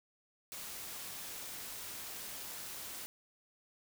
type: noise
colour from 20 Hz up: white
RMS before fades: -45 dBFS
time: 0.52-3.06 s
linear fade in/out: 0 ms
effects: none